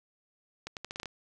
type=accelerating click train; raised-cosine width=0.2 ms; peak=-21 dBFS; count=8; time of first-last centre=0.67-1.057 s; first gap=98 ms; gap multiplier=0.8; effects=none